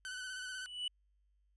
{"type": "tone with vibrato", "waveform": "sawtooth", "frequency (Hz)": 1507, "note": "F#6", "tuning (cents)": 31, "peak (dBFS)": -38, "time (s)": [0.05, 0.66], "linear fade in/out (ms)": 0, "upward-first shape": "square", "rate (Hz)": 16, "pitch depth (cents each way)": 27}
{"type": "tone with exponential growth", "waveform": "triangle", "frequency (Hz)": 2960, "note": "F#7", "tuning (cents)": 0, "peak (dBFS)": -32, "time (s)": [0.37, 0.88], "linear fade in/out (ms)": 5, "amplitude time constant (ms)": 110}
{"effects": ["added 50 Hz sine -70 dBFS peak until 1.56 s", "resampled to 24000 Hz"]}